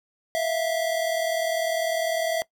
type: tone pair together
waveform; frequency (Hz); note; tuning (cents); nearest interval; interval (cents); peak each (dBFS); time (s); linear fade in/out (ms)
square; 652 / 692; E5 / F5; -19 / -16; minor second; 103; -25 / -30; 0.35-2.42; 0
effects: noise-tail reverb RT60 0.1 s tail -20 dB re dry